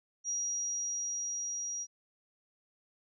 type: tone with level ramp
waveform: sine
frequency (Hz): 5740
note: F8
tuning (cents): +47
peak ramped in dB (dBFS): -31 to -35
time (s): 0.24-1.87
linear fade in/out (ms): 50
effects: none